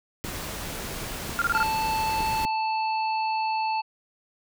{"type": "noise", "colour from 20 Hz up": "pink", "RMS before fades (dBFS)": -34, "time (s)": [0.24, 2.45], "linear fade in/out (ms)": 0}
{"type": "clicks", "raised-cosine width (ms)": 3, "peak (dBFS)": -21, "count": 4, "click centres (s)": [0.248, 1.294, 2.206, 2.451]}
{"type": "tone bursts", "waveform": "sine", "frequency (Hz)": 1396.9, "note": "F6", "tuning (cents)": 0, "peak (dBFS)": -20, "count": 5, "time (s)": [1.39, 1.629], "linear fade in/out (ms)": 0, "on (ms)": 27, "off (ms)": 26}
{"type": "harmonic tone", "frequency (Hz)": 880, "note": "A5", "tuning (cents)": 0, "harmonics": [1, 3, 5], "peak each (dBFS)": [-24, -34, -38], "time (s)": [1.53, 3.82], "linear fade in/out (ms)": 20}
{"effects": []}